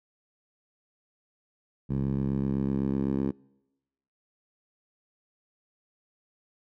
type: tone with band-pass filter sweep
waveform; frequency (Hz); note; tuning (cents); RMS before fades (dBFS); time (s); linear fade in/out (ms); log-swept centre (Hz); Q
10% pulse; 67.9; C#2; -35; -28; 1.89-3.32; 20; 150 to 260; 1.5
effects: noise-tail reverb RT60 1.0 s tail -26 dB re dry